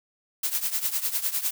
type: noise with tremolo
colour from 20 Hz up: blue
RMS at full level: -24 dBFS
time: 0.43-1.51 s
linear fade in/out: 5 ms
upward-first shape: triangle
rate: 9.9 Hz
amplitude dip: 85%
effects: none